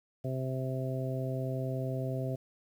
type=harmonic tone; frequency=130.81 Hz; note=C3; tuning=in tune; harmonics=1 / 2 / 3 / 4 / 5; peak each=-33 / -40 / -41 / -41 / -40 dBFS; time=0.24-2.36 s; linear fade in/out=10 ms; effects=10-bit